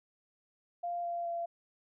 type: tone with pitch steps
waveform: sine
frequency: 696 / 689.6 / 683.3 Hz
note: F5 / F5 / F5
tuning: -6 / -22 / -38 cents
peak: -33 dBFS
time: 0.83-1.46 s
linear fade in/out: 10 ms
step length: 210 ms
effects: none